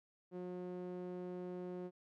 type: tone with band-pass filter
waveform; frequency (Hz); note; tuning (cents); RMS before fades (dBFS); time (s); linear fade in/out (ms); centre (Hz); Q
sawtooth; 180; F#3; -47; -45; 0.31-1.91; 50; 360; 1.6
effects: none